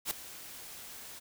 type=noise with ADSR envelope; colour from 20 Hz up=white; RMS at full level=-31 dBFS; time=0.05-1.2 s; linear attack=59 ms; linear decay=4 ms; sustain=-16 dB; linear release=21 ms; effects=none